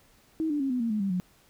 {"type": "tone with pitch steps", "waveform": "sine", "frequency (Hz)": [319.1, 294.3, 271.4, 250.4, 230.9, 213, 196.43, 181.17], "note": ["D#4", "D4", "C#4", "B3", "A#3", "G#3", "G3", "F#3"], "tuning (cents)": [44, 4, -36, 24, -16, 44, 4, -36], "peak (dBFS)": -25, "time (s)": [0.4, 1.2], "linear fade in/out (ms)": 0, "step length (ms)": 100, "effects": ["pink hiss -61 dBFS RMS until 1.49 s"]}